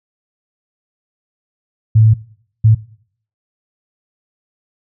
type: tone bursts at uneven times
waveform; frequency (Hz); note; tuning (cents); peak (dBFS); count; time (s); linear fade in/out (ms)
sine; 110; A2; 0; -5; 2; 1.95-2.14 / 2.64-2.75; 10
effects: noise-tail reverb RT60 0.6 s tail -21 dB re dry